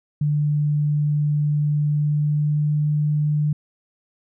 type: tone with pitch glide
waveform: sine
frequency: 148.2 to 149.58 Hz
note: D3 to D3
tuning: +16 to +32 cents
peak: -17 dBFS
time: 0.21-3.53 s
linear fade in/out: 5 ms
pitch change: +16 cents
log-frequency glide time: 1.84-2.81 s
effects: none